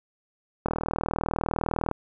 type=click train; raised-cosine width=1 ms; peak=-12 dBFS; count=51; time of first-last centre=0.66-1.913 s; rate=39.9 Hz; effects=none